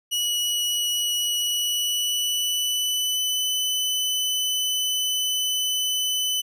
sawtooth tone with pitch glide, 2926 to 3010 Hz, F#7 to F#7, -20 to +29 cents, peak -19 dBFS, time 0.11-6.42 s, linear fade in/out 20 ms, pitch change +49 cents, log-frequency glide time 1.35-3.46 s, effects none

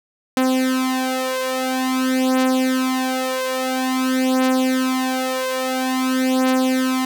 sawtooth beating tone pair, 258.6 / 259.09 Hz, C4 / C4, -20 / -17 cents, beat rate 0.49 Hz, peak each -16 / -17 dBFS, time 0.37-7.05 s, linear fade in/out 2 ms, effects none

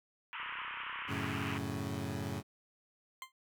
pink band-pass noise, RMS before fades -42 dBFS, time 0.33-1.58 s, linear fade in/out 0 ms, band 940 to 3100 Hz, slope 96 dB/octave
click train, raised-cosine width 0.5 ms, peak -39 dBFS, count 35, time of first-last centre 0.4-1.456 s, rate 32.2 Hz
20% pulse chord, F# minor, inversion none, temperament equal, 92.5 / 110 / 138.59 Hz, F#2 / A2 / C#3, 0 / 0 / 0 cents, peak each -36 dBFS, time 1.07-2.43 s, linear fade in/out 50 ms
20% pulse tone with exponential decay, 1046.5 Hz, C6, in tune, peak -34 dBFS, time 3.22-3.32 s, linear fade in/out 1 ms, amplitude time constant 21 ms
effects none

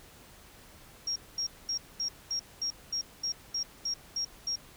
sine tone bursts, 5588 Hz, F8, in tune, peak -29 dBFS, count 12, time 1.07-4.558 s, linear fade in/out 5 ms, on 89 ms, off 220 ms, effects pink hiss -54 dBFS RMS until 4.76 s

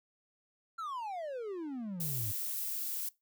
triangle exponential sweep, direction down, 1390 to 98 Hz, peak -35 dBFS, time 0.78-2.32 s, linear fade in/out 10 ms
violet noise, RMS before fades -37 dBFS, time 2-3.09 s, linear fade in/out 5 ms
effects noise-tail reverb RT60 0.2 s tail -21 dB re dry

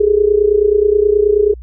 sine tone with amplitude modulation, 415.3 Hz, G#4, in tune, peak -5 dBFS, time 0-1.54 s, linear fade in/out 10 ms, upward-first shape sine, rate 29.4 Hz, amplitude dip 80%, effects added 60 Hz sine -29 dBFS peak until 1.62 s

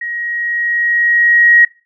sine tone with level ramp, 1892 Hz, A#6, 25 cents sharp, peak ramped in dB -20 to -4 dBFS, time 0.01-1.65 s, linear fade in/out 5 ms, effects noise-tail reverb RT60 0.3 s tail -20 dB re dry

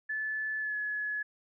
sine tone with pitch glide, 1736 to 1699.3 Hz, A6 to G#6, -24 to +39 cents, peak -31 dBFS, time 0.09-1.23 s, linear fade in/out 10 ms, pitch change -37 cents, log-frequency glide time 0.59-0.76 s, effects none

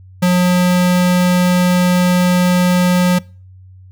square tone, 179.6 Hz, F3, 49 cents sharp, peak -10 dBFS, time 0.22-3.19 s, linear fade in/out 10 ms, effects noise-tail reverb RT60 0.4 s tail -25 dB re dry + added 93 Hz sine -37 dBFS peak until 3.91 s

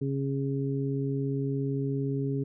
harmonic tone, 137.4 Hz, C#3, 15 cents flat, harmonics 1 / 2 / 3, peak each -29 / -32 / -34 dBFS, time 0.01-2.44 s, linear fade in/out 10 ms, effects none

